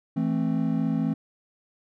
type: chord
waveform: triangle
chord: A minor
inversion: second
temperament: just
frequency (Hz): 165 / 220 / 264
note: E3 / A3 / C4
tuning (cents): +2 / 0 / +16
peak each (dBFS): -25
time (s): 0.16-1.14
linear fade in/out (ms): 10
effects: none